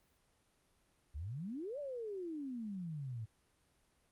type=exponential two-way sweep; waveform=sine; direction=up then down; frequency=65.41 to 598 to 105.9 Hz; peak=-40 dBFS; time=1.14-3.26 s; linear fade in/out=20 ms; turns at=1.79 s; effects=pink hiss -74 dBFS RMS until 4.11 s + Opus 32 kbps